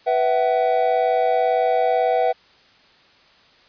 triangle chord, B suspended fourth, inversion none, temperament equal with one note detuned, 493.9 / 659.3 / 757.3 Hz, B4 / E5 / F#5, 0 / 0 / +40 cents, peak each -19 / -19 / -18 dBFS, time 0.06-2.33 s, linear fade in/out 20 ms, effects white hiss -53 dBFS RMS until 3.68 s + resampled to 11025 Hz

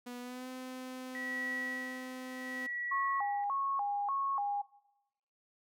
sawtooth tone with pitch glide, 245.1 to 256.4 Hz, B3 to C4, -13 to -35 cents, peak -38 dBFS, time 0.06-2.67 s, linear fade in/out 10 ms, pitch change +78 cents, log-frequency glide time 0.2-0.48 s
sine tone with tremolo, 1935 Hz, B6, 36 cents flat, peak -35 dBFS, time 1.15-3.44 s, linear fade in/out 0 ms, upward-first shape sine, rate 0.73 Hz, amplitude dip 90%
sine tone with vibrato, 945 Hz, A#5, 23 cents sharp, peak -31 dBFS, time 2.91-4.62 s, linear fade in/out 10 ms, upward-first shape square, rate 1.7 Hz, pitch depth 260 cents each way
effects noise-tail reverb RT60 1.0 s tail -21 dB re dry

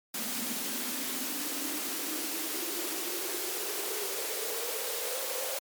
white noise with high-pass filter sweep, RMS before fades -34 dBFS, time 0.14-5.59 s, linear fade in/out 5 ms, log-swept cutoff 220 to 530 Hz, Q 8.6, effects MP3 96 kbps

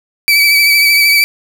30% pulse tone with vibrato, 2300 Hz, D7, 37 cents flat, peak -4 dBFS, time 0.28-1.24 s, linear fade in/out 0 ms, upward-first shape sine, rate 13 Hz, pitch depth 28 cents each way, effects none

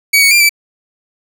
sawtooth tone with pitch steps, 2262 / 2229 / 2383 / 2318 Hz, C#7 / C#7 / D7 / D7, +34 / +9 / +25 / -23 cents, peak -3 dBFS, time 0.13-0.494 s, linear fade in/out 10 ms, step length 91 ms, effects none

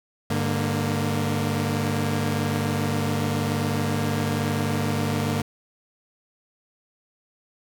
sawtooth tone cluster, 101.1 / 148 / 232.5 Hz, G#2 / D3 / A#3, -46 / +14 / -4 cents, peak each -23 dBFS, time 0.3-5.42 s, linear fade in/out 5 ms, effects none

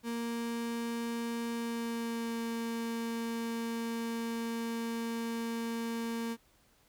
35% pulse tone with pitch glide, 233.1 to 230.4 Hz, A#3 to A#3, 0 to -20 cents, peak -32 dBFS, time 0.03-6.37 s, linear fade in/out 50 ms, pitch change -20 cents, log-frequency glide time 1.53-2.39 s, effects pink hiss -67 dBFS RMS until 6.88 s

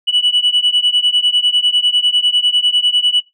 sine beating tone pair, 2948 / 2958 Hz, F#7 / F#7, -7 / -1 cents, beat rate 10 Hz, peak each -12 dBFS, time 0.07-3.21 s, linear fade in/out 20 ms, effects noise-tail reverb RT60 0.2 s tail -20 dB re dry + tanh soft clip ceiling -6 dBFS

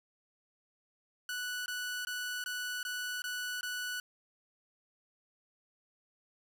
sawtooth tone bursts, 1480 Hz, F#6, in tune, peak -32 dBFS, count 7, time 1.29-4 s, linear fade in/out 2 ms, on 370 ms, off 20 ms, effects none

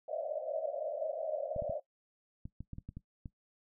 pink band-pass noise, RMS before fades -37 dBFS, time 0.08-1.8 s, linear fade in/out 5 ms, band 550 to 660 Hz, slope 96 dB/octave
clicks, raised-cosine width 5 ms, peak -31 dBFS, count 10, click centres 1.563 / 1.622 / 1.696 / 2.455 / 2.606 / 2.733 / 2.784 / 2.89 / 2.97 / 3.258 s
effects noise-tail reverb RT60 0.1 s tail -17 dB re dry

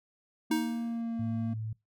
triangle tone with pitch glide, 233.1 to 228.3 Hz, A#3 to A#3, 0 to -36 cents, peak -29 dBFS, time 0.5-1.54 s, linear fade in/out 10 ms, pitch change -36 cents, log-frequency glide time 0.83-1.27 s
square tone with exponential decay, 314.2 Hz, D#4, 17 cents sharp, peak -25 dBFS, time 0.51-1.02 s, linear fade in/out 5 ms, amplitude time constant 110 ms
sine tone, 110 Hz, A2, in tune, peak -33 dBFS, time 1.19-1.73 s, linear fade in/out 5 ms
effects noise-tail reverb RT60 0.2 s tail -23 dB re dry

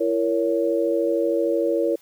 sine chord, A# diminished, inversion second, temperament just, 335.6 / 466.2 / 559.4 Hz, E4 / A#4 / C#5, +31 / 0 / +16 cents, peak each -23 dBFS, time 0-1.96 s, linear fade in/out 10 ms, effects white hiss -56 dBFS RMS until 2.01 s

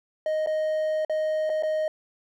triangle tone with dropouts, 622.3 Hz, D#5, in tune, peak -21 dBFS, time 0.26-1.88 s, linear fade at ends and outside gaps 2 ms, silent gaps 0.462-0.471 / 1.049-1.096 / 1.495-1.499 / 1.625-1.633 s, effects none

